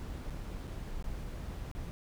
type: noise with dropouts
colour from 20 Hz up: brown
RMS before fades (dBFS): -40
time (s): 0-1.91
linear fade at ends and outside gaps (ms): 0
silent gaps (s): 0.299-0.306 / 0.672-0.677 / 1.025-1.042 / 1.714-1.75
effects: none